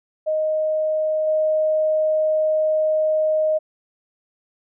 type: tone with level steps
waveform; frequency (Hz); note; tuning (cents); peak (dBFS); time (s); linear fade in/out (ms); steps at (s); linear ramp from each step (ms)
sine; 622.3; D#5; 0; -18 / -16; 0.26-3.59; 20; 1.27; 5
effects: none